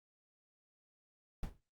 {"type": "noise with exponential decay", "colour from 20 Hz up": "brown", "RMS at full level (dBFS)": -36, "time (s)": [1.43, 1.6], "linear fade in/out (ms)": 2, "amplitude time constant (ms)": 36, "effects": ["noise-tail reverb RT60 0.1 s tail -20 dB re dry", "Opus 48 kbps"]}